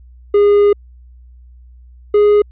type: tone pair in turn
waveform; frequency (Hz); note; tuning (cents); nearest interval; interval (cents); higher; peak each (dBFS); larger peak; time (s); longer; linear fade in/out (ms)
triangle; 409.2 / 414.9; G#4 / G#4; -26 / -2; unison; 24; second; -5; neither; 0.34-0.73 / 2.14-2.42; first; 5
effects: added 61 Hz sine -38 dBFS peak until 2.51 s + resampled to 8000 Hz